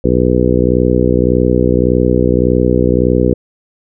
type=harmonic tone; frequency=61.74 Hz; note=B1; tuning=in tune; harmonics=1 / 2 / 3 / 4 / 5 / 6 / 7 / 8; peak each=-17 / -17 / -17 / -17 / -17 / -17 / -17 / -17 dBFS; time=0.04-3.34 s; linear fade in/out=5 ms; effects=none